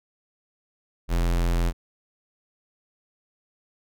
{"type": "tone", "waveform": "square", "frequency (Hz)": 42.89, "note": "F1", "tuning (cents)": -31, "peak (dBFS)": -21, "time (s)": [1.08, 1.73], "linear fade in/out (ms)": 50, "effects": []}